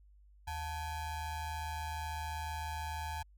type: ring-modulated tone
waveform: square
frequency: 400.9 Hz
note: G4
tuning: 39 cents sharp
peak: -35 dBFS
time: 0.47-3.23 s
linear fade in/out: 10 ms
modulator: 478 Hz
effects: added 50 Hz sine -58 dBFS peak until 3.37 s